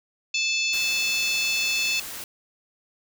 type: harmonic tone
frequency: 874 Hz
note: A5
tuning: 12 cents flat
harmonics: 3 / 4 / 5 / 6 / 7 / 8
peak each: -24 / -31 / -30 / -34 / -36 / -34 dBFS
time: 0.34-2 s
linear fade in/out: 5 ms
type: noise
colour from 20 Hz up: white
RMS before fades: -36 dBFS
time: 0.73-2.24 s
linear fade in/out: 2 ms
effects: none